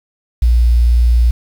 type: tone with quantisation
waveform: sine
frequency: 59.2 Hz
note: A#1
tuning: 27 cents sharp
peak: -7 dBFS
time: 0.42-1.31 s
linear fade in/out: 5 ms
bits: 6
effects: none